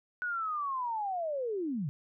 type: linear sweep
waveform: sine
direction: down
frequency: 1484 to 128.5 Hz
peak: -31 dBFS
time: 0.22-1.89 s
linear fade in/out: 0 ms
effects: none